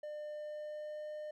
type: tone with pitch glide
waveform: triangle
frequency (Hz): 600 to 605.9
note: D5 to D#5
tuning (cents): +37 to -46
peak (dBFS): -39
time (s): 0.03-1.31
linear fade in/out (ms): 5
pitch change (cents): +17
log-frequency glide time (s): 0.27-1.1
effects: none